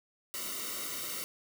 white noise with comb filter, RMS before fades -38 dBFS, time 0.34-1.24 s, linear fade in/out 0 ms, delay 1.2 ms, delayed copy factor -0.8, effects none

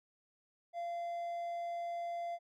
triangle tone, 688 Hz, F5, 26 cents flat, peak -35 dBFS, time 0.73-2.39 s, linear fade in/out 50 ms, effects none

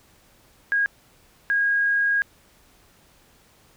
sine tone bursts at uneven times, 1636 Hz, G#6, 26 cents flat, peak -18 dBFS, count 2, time 0.72-0.86 / 1.5-2.22 s, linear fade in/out 0 ms, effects pink hiss -57 dBFS RMS until 3.76 s

